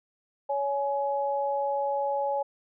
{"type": "tone pair together", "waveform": "sine", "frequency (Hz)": [561, 840.6], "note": ["C#5", "G#5"], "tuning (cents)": [21, 21], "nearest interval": "perfect fifth", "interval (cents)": 700, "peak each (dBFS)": -28, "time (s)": [0.49, 2.43], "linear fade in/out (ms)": 10, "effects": []}